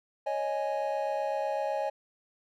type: chord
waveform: triangle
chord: C# suspended second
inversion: none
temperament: equal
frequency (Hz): 554.4 / 622.3 / 830.6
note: C#5 / D#5 / G#5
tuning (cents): 0 / 0 / 0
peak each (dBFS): -31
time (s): 0.26-1.9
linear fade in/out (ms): 10
effects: none